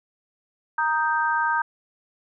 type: chord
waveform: sine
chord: Eb major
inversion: second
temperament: equal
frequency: 932.3 / 1244.5 / 1568 Hz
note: Bb5 / Eb6 / G6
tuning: 0 / 0 / 0 cents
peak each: -23 / -27 / -24 dBFS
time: 0.78-1.62 s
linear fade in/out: 5 ms
effects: none